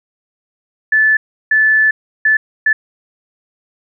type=tone bursts at uneven times; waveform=sine; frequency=1743 Hz; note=A6; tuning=17 cents flat; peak=-8 dBFS; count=4; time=0.92-1.17 / 1.51-1.91 / 2.25-2.37 / 2.66-2.73 s; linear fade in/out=5 ms; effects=none